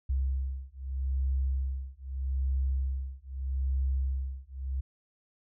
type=beating tone pair; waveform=sine; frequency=66 / 66.8 Hz; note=C2 / C2; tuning=+16 / +36 cents; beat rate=0.8 Hz; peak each=-31 dBFS; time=0.09-4.81 s; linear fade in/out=10 ms; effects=none